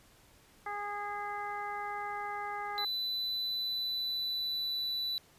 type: harmonic tone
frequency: 410.7 Hz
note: G#4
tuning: 19 cents flat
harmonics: 1 / 2 / 3 / 4 / 5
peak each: -47 / -38 / -41 / -45 / -45 dBFS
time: 0.66-2.85 s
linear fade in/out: 5 ms
type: tone with pitch glide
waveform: triangle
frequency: 3995 to 3970 Hz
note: B7 to B7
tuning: +19 to +8 cents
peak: -31 dBFS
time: 2.78-5.18 s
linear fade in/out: 0 ms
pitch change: -11 cents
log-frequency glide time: 3.46-4.9 s
effects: pink hiss -62 dBFS RMS until 5.38 s + resampled to 32000 Hz